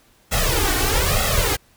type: noise with flanger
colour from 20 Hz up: pink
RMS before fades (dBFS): -19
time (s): 0.31-1.57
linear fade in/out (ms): 20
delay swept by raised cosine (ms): 1.5 to 2.7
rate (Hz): 1.1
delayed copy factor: +0.95
effects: pink hiss -56 dBFS RMS until 1.76 s